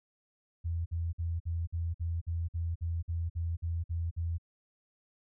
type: tone bursts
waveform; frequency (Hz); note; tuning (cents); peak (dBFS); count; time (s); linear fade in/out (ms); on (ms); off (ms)
sine; 84; E2; +33; -30; 14; 0.64-4.383; 20; 220; 51
effects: none